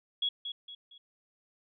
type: tone with echo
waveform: sine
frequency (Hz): 3341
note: G#7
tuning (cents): +10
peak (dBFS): -27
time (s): 0.22-0.29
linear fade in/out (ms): 5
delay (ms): 230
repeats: 3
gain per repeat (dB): -8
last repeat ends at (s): 0.98
effects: none